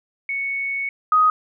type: tone pair in turn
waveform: sine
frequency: 2217 / 1251.8 Hz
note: C#7 / D#6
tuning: 0 / +10 cents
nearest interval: minor seventh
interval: 990 cents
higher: first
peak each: -22 / -12 dBFS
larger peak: second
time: 0.29-0.89 / 1.12-1.3 s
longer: first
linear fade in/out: 2 ms
effects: none